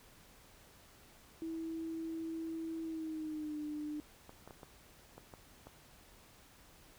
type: tone with pitch glide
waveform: sine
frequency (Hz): 325.5 to 300.2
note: E4 to D4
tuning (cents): -22 to +38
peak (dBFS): -38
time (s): 1.42-4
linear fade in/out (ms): 0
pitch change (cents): -140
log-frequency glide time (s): 2.83-3.57
type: clicks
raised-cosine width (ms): 1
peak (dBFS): -36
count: 7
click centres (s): 4.294 / 4.476 / 4.508 / 4.632 / 5.18 / 5.338 / 5.67
effects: pink hiss -61 dBFS RMS until 6.98 s